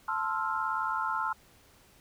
sine chord, F major seventh, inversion first, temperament equal, 880 / 1046.5 / 1318.5 / 1396.9 Hz, A5 / C6 / E6 / F6, 0 / 0 / 0 / 0 cents, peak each -34 dBFS, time 0.08-1.33 s, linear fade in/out 5 ms, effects pink hiss -60 dBFS RMS until 2 s

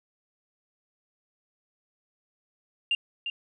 sine tone with echo, 2794 Hz, F7, in tune, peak -21 dBFS, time 2.91-2.95 s, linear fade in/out 2 ms, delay 350 ms, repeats 1, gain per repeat -8 dB, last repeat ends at 3.3 s, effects tanh soft clip ceiling -17 dBFS

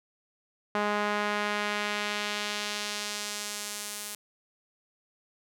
sawtooth tone with band-pass filter sweep, 207.7 Hz, G#3, in tune, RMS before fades -32 dBFS, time 0.75-4.15 s, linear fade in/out 2 ms, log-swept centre 1100 to 11000 Hz, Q 0.86, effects none

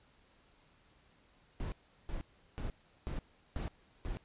brown noise bursts, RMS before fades -38 dBFS, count 6, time 1.6-4.17 s, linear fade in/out 0 ms, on 120 ms, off 370 ms, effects pink hiss -67 dBFS RMS until 4.24 s + resampled to 8000 Hz

